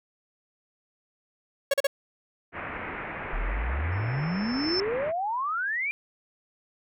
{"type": "tone bursts", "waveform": "45% pulse", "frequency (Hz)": 554.4, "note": "C#5", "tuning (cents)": 0, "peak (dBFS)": -20, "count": 3, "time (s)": [1.71, 1.87], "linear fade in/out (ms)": 5, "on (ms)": 28, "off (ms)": 38}
{"type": "low-pass noise", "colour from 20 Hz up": "white", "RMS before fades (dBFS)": -36, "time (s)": [2.52, 5.13], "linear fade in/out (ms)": 50, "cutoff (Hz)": 2300, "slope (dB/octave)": 48}
{"type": "exponential sweep", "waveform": "sine", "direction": "up", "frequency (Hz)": [34.49, 2418], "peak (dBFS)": -26, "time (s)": [3.33, 5.91], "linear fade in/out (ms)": 0}
{"type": "tone with exponential growth", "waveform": "sine", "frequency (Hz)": 5300, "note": "E8", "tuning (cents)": 9, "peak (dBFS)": -24, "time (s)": [3.92, 4.8], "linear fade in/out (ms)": 1, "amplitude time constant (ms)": 190}
{"effects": []}